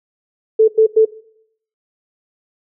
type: tone bursts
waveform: sine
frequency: 440 Hz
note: A4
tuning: in tune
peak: -6 dBFS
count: 3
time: 0.59-1.053 s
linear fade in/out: 10 ms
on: 91 ms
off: 95 ms
effects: noise-tail reverb RT60 0.7 s tail -20 dB re dry